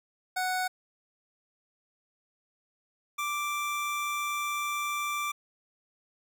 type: tone pair in turn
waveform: 25% pulse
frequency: 740 / 1174.7 Hz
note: F#5 / D6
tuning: 0 / 0 cents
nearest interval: minor sixth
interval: 800 cents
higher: second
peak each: -24 / -26 dBFS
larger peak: first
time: 0.36-0.68 / 3.18-5.32 s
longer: second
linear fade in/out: 10 ms
effects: none